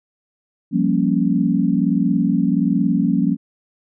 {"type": "chord", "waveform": "sine", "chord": "G half-diminished seventh", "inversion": "third", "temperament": "equal", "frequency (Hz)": [174.61, 196, 233.1, 277.2], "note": ["F3", "G3", "Bb3", "Db4"], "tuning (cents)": [0, 0, 0, 0], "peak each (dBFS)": -20, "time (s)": [0.71, 3.37], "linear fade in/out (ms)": 50, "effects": []}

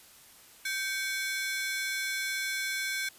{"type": "ring-modulated tone", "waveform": "sawtooth", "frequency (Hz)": 1902, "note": "A#6", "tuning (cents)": 34, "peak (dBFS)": -24, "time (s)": [0.65, 3.09], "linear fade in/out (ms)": 5, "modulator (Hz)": 341, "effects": ["white hiss -55 dBFS RMS until 3.18 s", "resampled to 32000 Hz"]}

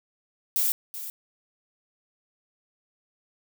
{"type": "noise with echo", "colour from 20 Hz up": "violet", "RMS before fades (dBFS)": -24, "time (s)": [0.56, 0.72], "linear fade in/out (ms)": 0, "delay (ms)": 380, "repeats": 1, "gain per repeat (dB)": -12, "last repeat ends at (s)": 1.1, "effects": []}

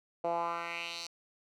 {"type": "tone with band-pass filter sweep", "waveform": "10% pulse", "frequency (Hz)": 169.6, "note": "E3", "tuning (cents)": 50, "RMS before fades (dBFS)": -36, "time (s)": [0.24, 1.07], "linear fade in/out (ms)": 5, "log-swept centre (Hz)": [600, 5100], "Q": 2.7, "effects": []}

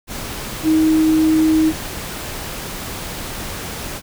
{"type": "tone in noise", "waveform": "sine", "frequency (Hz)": 315.5, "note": "D#4", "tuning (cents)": 24, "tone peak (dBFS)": -11, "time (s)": [0.63, 1.73], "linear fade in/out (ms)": 50, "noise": "pink", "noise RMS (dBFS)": -28, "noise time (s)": [0.07, 4.02], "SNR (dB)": 14, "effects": []}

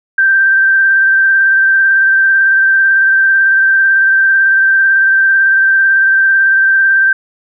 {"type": "tone with vibrato", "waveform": "sine", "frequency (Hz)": 1568, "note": "G6", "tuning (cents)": 0, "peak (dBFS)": -6, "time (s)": [0.18, 7.13], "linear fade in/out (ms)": 5, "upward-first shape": "sine", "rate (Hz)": 18, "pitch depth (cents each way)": 18, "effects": []}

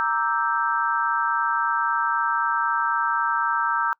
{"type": "chord", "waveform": "sine", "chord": "E half-diminished seventh", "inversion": "second", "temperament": "equal", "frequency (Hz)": [932.3, 1174.7, 1318.5, 1568], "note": ["Bb5", "D6", "E6", "G6"], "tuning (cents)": [0, 0, 0, 0], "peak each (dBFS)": [-25, -29, -24, -26], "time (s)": [0, 3.93], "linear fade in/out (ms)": 0, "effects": ["noise-tail reverb RT60 0.1 s tail -26 dB re dry"]}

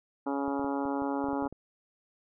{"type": "harmonic tone", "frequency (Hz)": 139.6, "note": "C#3", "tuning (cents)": 13, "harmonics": [2, 3, 4, 5, 6, 7, 8, 9, 10], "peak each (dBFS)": [-31, -38, -38, -43, -36, -41, -46, -45, -47], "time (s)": [0.26, 1.48], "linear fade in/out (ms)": 10}
{"type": "clicks", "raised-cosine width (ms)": 2, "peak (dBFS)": -31, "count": 11, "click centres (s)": [0.48, 0.595, 0.645, 0.854, 1.021, 1.242, 1.286, 1.331, 1.424, 1.456, 1.526]}
{"effects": []}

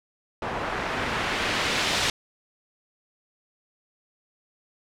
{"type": "noise with low-pass filter sweep", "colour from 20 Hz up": "white", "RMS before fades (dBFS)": -27, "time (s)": [0.42, 2.1], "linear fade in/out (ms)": 2, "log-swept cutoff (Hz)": [1100, 4700], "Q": 0.82, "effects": []}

